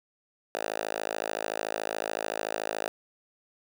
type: tone with high-pass filter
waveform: 5% pulse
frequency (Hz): 53.7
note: A1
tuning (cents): -41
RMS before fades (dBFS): -33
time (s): 0.55-2.88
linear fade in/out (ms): 0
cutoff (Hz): 600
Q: 1.6
effects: none